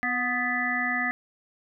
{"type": "harmonic tone with a mistuned harmonic", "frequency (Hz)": 248.3, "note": "B3", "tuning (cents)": 9, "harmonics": [1, 3, 5, 7, 8], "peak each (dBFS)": [-33, -33, -34, -29, -28], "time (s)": [0.03, 1.11], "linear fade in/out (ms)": 0, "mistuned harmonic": 3, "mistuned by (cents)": -34, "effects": []}